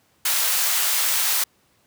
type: high-pass noise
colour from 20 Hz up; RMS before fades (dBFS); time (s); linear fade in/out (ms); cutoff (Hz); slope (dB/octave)
white; -21; 0.25-1.44; 5; 830; 12
effects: pink hiss -62 dBFS RMS until 1.86 s + high-pass 80 Hz 12 dB/octave